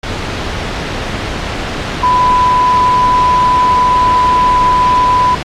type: tone in noise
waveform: sine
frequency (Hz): 998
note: B5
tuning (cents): +18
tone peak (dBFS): -7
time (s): 2.03-5.35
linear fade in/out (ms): 5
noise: pink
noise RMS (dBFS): -19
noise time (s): 0.03-5.43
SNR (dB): +9
effects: low-pass 4000 Hz 12 dB/octave + AAC 48 kbps